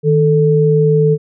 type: tone pair together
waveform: sine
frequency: 155.6 / 439.7 Hz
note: D#3 / A4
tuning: 0 / -1 cents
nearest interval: octave + tritone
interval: 1799 cents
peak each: -11 dBFS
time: 0.03-1.18 s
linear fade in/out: 50 ms
effects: none